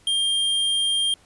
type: tone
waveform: square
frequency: 3200 Hz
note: G7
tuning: 35 cents sharp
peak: -20 dBFS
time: 0.07-1.14 s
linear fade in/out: 2 ms
effects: pink hiss -56 dBFS RMS until 1.25 s + resampled to 24000 Hz